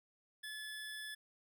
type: tone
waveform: 25% pulse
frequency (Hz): 1723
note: A6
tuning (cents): -37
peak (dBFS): -40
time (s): 0.43-1.15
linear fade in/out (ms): 10
effects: none